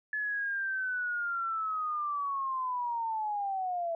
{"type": "linear sweep", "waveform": "sine", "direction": "down", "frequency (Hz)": [1720, 659.3], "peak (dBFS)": -30, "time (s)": [0.13, 3.95], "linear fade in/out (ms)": 2, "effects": []}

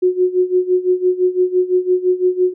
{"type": "tone with tremolo", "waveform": "sine", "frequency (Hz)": 365, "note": "F#4", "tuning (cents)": -24, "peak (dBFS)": -9, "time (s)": [0.02, 2.54], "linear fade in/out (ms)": 10, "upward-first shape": "sine", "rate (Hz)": 5.9, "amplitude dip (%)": 85, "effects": []}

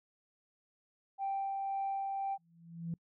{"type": "tone with tremolo", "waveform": "sine", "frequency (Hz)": 784, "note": "G5", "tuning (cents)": 0, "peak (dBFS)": -31, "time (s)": [1.18, 2.38], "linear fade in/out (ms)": 50, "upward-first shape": "sine", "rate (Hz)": 1.9, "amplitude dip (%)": 25}
{"type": "tone with exponential growth", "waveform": "sine", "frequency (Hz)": 167.6, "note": "E3", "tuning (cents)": 29, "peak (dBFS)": -32, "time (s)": [2.38, 2.94], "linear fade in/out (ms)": 2, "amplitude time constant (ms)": 120}
{"effects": ["noise-tail reverb RT60 0.1 s tail -26 dB re dry", "tanh soft clip ceiling -29 dBFS"]}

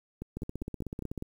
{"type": "two click trains", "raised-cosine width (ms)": 3, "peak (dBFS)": [-23, -24], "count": [14, 6], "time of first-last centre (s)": [[0.37, 1.177], [0.22, 1.224]], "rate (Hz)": [16.1, 4.98], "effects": ["9-bit"]}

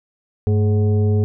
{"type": "tone with frequency modulation", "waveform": "sine", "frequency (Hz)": 100.4, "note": "G2", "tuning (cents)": 42, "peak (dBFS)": -13, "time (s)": [0.47, 1.24], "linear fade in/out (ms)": 0, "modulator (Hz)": 320, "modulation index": 0.64, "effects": []}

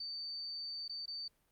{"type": "tone with dropouts", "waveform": "sine", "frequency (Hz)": 4578, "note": "D8", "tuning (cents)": -45, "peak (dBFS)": -40, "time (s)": [0, 1.28], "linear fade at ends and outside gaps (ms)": 5, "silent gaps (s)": [[0.88, 0.894], [1.058, 1.078]], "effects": ["pink hiss -75 dBFS RMS until 1.51 s", "Opus 48 kbps"]}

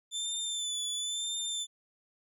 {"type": "tone with vibrato", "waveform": "25% pulse", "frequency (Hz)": 3526, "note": "A7", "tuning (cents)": 3, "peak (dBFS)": -28, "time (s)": [0.11, 1.67], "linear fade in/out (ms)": 50, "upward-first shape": "sine", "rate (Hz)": 0.99, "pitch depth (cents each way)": 39, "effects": []}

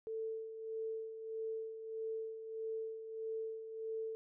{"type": "tone with tremolo", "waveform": "sine", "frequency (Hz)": 444.4, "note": "A4", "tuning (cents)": 17, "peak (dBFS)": -37, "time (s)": [0.07, 4.15], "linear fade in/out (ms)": 0, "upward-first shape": "sine", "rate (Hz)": 1.6, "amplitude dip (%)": 60, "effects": []}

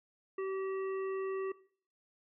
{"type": "harmonic tone", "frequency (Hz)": 384, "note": "G4", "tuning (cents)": -36, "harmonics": [1, 3, 5, 7], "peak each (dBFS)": [-34, -44, -50, -56], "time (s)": [0.38, 1.52], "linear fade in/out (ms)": 5, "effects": ["noise-tail reverb RT60 0.5 s tail -19 dB re dry"]}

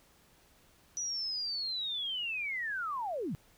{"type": "linear sweep", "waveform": "sine", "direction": "down", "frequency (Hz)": [5920, 119.6], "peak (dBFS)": -33, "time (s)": [0.97, 3.35], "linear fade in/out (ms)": 0, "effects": ["pink hiss -64 dBFS RMS until 3.57 s"]}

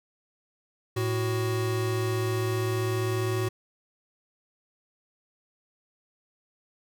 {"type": "tone pair together", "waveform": "square", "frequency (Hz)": [110.6, 372], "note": ["A2", "F#4"], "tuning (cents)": [9, 9], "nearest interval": "octave + major sixth", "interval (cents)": 2100, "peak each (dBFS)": [-28, -30], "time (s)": [0.96, 3.49], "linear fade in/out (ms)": 10, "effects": []}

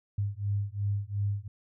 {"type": "beating tone pair", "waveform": "sine", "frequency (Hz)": [100, 102.8], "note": ["G2", "G#2"], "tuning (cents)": [35, -17], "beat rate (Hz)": 2.8, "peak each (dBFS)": -31, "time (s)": [0.18, 1.48], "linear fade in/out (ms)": 5, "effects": []}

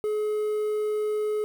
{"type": "tone with quantisation", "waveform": "triangle", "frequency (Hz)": 424.6, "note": "G#4", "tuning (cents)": 38, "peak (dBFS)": -22, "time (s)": [0.04, 1.44], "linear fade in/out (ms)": 0, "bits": 8, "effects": []}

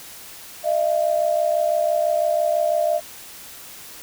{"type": "tone pair together", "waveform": "sine", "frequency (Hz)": [611, 677], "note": ["D#5", "E5"], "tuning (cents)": [-32, 46], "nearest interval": "major second", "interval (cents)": 178, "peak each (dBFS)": -20, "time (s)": [0.63, 3.01], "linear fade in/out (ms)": 50, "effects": ["white hiss -40 dBFS RMS until 4.02 s"]}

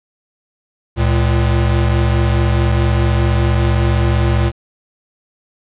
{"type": "tone pair together", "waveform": "square", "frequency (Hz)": [69.3, 113.89], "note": ["C#2", "A#2"], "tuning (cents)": [0, -40], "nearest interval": "major sixth", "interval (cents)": 860, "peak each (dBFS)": -15, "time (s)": [0.96, 4.52], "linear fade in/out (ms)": 50, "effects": ["resampled to 8000 Hz", "8-bit"]}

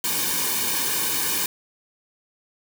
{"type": "noise with comb filter", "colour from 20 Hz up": "white", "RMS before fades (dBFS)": -24, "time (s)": [0.04, 1.46], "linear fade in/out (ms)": 2, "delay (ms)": 1.5, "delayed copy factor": -0.9, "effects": []}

